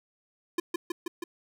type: tone with echo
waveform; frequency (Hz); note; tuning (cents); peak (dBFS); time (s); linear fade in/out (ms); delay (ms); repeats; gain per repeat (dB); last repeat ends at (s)
square; 345.2; F4; -20; -25; 0.58-0.6; 5; 160; 4; -2; 1.24
effects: none